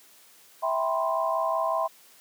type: chord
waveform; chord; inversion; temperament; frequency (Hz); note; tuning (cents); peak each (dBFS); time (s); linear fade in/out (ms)
sine; C major seventh; first; just; 654.1 / 784.9 / 981.1 / 1046.5; E5 / G5 / B5 / C6; -14 / +2 / -12 / 0; -27 / -32 / -32 / -28; 0.62-1.88; 20
effects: white hiss -55 dBFS RMS until 2.2 s + high-pass 200 Hz 12 dB/octave